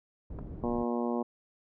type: low-pass noise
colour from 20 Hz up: pink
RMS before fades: -41 dBFS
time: 0.3-0.84 s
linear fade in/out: 5 ms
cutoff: 300 Hz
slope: 12 dB/octave
type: clicks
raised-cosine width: 1 ms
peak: -31 / -32 dBFS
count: 2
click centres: 0.388 / 0.391 s
type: harmonic tone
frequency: 119.4 Hz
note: A#2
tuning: 42 cents sharp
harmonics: 2 / 3 / 4 / 5 / 6 / 7 / 8 / 9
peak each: -31 / -35 / -37 / -39 / -41 / -42 / -43 / -44 dBFS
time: 0.63-1.23 s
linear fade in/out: 10 ms
effects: none